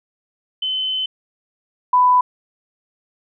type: tone pair in turn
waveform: sine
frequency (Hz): 3049 / 996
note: G7 / B5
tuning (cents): -49 / +14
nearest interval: octave + perfect fifth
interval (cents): 1937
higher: first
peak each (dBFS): -19 / -10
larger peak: second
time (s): 0.62-1.06 / 1.93-2.21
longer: first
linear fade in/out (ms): 5
effects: none